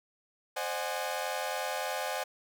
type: chord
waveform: sawtooth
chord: Ab dominant seventh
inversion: first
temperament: equal with one note detuned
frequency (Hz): 523.3 / 606.6 / 740 / 830.6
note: C5 / Eb5 / Gb5 / Ab5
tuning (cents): 0 / -44 / 0 / 0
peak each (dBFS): -34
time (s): 0.56-2.24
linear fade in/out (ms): 10
effects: none